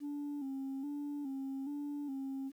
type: tone with vibrato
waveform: sine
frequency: 279.5 Hz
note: C#4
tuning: 14 cents sharp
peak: -35 dBFS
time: 0-2.52 s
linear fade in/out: 50 ms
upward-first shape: square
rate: 1.2 Hz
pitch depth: 61 cents each way
effects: tanh soft clip ceiling -36 dBFS + 11-bit